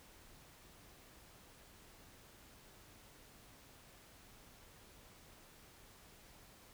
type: silence
effects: pink hiss -61 dBFS RMS until 6.73 s